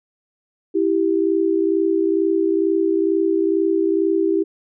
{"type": "tone pair together", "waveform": "sine", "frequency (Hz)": [328.9, 391.1], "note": ["E4", "G4"], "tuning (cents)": [-4, -4], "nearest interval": "minor third", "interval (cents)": 300, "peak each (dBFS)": -18, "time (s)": [0.74, 4.44], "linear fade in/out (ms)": 20, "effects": []}